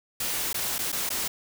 white noise with dropouts, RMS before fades -29 dBFS, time 0.2-1.28 s, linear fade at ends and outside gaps 5 ms, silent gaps 0.53-0.543 / 0.783-0.789 / 0.919-0.926 / 1.092-1.102 s, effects none

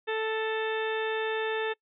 harmonic tone with a mistuned harmonic, 440 Hz, A4, in tune, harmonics 1 / 2 / 3 / 4 / 5 / 6 / 7 / 8, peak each -29 / -36 / -41 / -35 / -45 / -40 / -48 / -42 dBFS, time 0.07-1.74 s, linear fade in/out 20 ms, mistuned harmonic 8, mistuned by +33 cents, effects noise-tail reverb RT60 0.1 s tail -25 dB re dry

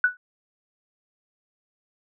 sine tone with exponential decay, 1480 Hz, F#6, in tune, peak -12 dBFS, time 0.04-0.17 s, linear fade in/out 2 ms, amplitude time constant 27 ms, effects none

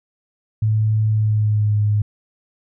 sine tone with pitch glide, 108.5 to 104.74 Hz, A2 to G#2, -24 to +15 cents, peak -14 dBFS, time 0.62-2.02 s, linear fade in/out 5 ms, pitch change -61 cents, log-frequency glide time 1.08-1.77 s, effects none

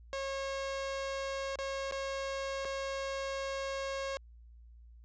sawtooth tone with dropouts, 544 Hz, C#5, 33 cents flat, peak -31 dBFS, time 0.13-4.17 s, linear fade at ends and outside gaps 0 ms, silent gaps 1.557-1.588 / 1.912-1.922 / 2.649-2.653 s, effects added 58 Hz sine -52 dBFS peak until 5.04 s + resampled to 16000 Hz

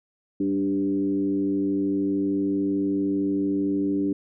sine tone with frequency modulation, 293.7 Hz, D4, in tune, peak -21 dBFS, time 0.4-4.13 s, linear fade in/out 5 ms, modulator 99.8 Hz, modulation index 0.75, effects none

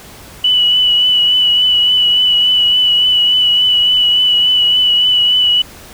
sine tone with vibrato, 2960 Hz, F#7, in tune, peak -8 dBFS, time 0.44-5.62 s, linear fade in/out 5 ms, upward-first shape triangle, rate 3.5 Hz, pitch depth 29 cents each way, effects pink hiss -36 dBFS RMS until 5.93 s

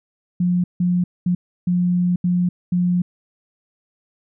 sine tone bursts at uneven times, 177.9 Hz, F3, 32 cents sharp, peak -15 dBFS, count 6, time 0.4-0.64 / 0.8-1.04 / 1.26-1.35 / 1.67-2.16 / 2.24-2.49 / 2.72-3.02 s, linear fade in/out 5 ms, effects none

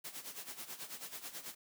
white noise with tremolo, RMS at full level -44 dBFS, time 0.04-1.55 s, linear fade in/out 10 ms, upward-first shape sine, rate 9.2 Hz, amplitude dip 75%, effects high-pass 150 Hz 12 dB/octave

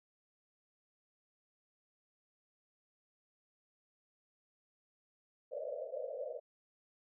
white band-pass noise, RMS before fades -42 dBFS, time 5.51-6.4 s, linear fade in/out 20 ms, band 480 to 630 Hz, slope 96 dB/octave, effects none

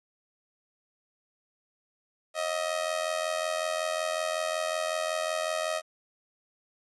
sawtooth tone with amplitude modulation, 630 Hz, D#5, 21 cents sharp, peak -21 dBFS, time 2.34-5.82 s, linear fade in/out 50 ms, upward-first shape sine, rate 85.4 Hz, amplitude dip 75%, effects resampled to 24000 Hz + 10-bit

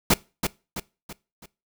pink noise with echo, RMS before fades -17 dBFS, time 0.1-0.14 s, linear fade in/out 5 ms, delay 330 ms, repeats 4, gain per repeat -7 dB, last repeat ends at 1.46 s, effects noise-tail reverb RT60 0.3 s tail -22 dB re dry

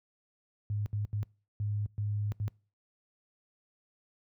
sine tone bursts at uneven times, 103.83 Hz, G#2, in tune, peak -29 dBFS, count 6, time 0.7-0.86 / 0.93-1.05 / 1.13-1.23 / 1.6-1.86 / 1.98-2.32 / 2.4-2.48 s, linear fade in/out 0 ms, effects noise-tail reverb RT60 0.4 s tail -26 dB re dry + high-pass 60 Hz 12 dB/octave

